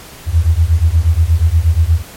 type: beating tone pair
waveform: sine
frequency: 77.9 / 86.3 Hz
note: D#2 / F2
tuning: +3 / -20 cents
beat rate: 8.4 Hz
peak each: -11 dBFS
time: 0.26-2.03 s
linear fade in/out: 50 ms
effects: pink hiss -35 dBFS RMS until 2.16 s + MP3 64 kbps